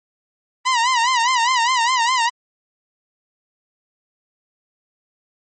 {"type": "tone with vibrato", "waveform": "sawtooth", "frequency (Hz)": 977, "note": "B5", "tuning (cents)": -19, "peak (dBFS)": -11, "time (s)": [0.65, 2.3], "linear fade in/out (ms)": 20, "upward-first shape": "sine", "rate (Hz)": 4.9, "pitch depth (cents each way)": 120, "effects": ["MP3 32 kbps"]}